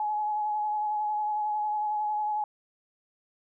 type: tone with vibrato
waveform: sine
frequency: 845 Hz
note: G#5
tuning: 30 cents sharp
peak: -26 dBFS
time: 0-2.44 s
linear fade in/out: 2 ms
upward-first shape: sine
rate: 11 Hz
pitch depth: 20 cents each way
effects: none